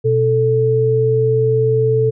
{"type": "tone pair together", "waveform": "sine", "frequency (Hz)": [123.47, 440], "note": ["B2", "A4"], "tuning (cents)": [0, 0], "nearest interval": "octave + minor seventh", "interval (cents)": 2200, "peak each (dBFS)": [-16, -13], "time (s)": [0.04, 2.11], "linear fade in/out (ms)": 20, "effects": []}